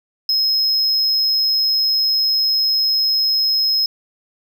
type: tone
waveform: triangle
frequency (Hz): 5140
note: E8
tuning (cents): -45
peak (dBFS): -13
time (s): 0.29-3.86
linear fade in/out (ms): 2
effects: none